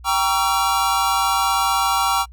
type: chord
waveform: square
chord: G diminished seventh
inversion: none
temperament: just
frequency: 784 / 940.8 / 1128.9 / 1354.7 Hz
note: G5 / Bb5 / Db6 / Fb6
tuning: 0 / +16 / +31 / +47 cents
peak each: -23 dBFS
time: 0.04-2.26 s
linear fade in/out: 50 ms
effects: noise-tail reverb RT60 0.1 s tail -26 dB re dry + added 60 Hz sine -38 dBFS peak until 2.32 s